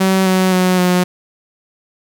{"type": "tone with pitch steps", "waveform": "sawtooth", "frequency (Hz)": [190, 186.74, 183.53, 180.38], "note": ["F#3", "F#3", "F#3", "F#3"], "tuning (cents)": [46, 16, -14, -44], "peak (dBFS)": -7, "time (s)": [0, 1.04], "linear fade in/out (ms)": 10, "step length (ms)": 260, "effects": []}